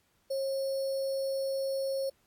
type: tone with sample-and-hold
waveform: sine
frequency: 541 Hz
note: C#5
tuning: 42 cents flat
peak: -29 dBFS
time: 0.3-2.1 s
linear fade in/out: 10 ms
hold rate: 4900 Hz
effects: pink hiss -71 dBFS RMS until 2.26 s + AAC 64 kbps